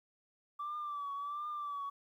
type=tone with vibrato; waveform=sine; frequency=1163 Hz; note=D6; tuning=17 cents flat; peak=-36 dBFS; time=0.59-1.9 s; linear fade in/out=10 ms; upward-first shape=triangle; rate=1.4 Hz; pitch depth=69 cents each way; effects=tanh soft clip ceiling -34 dBFS + 12-bit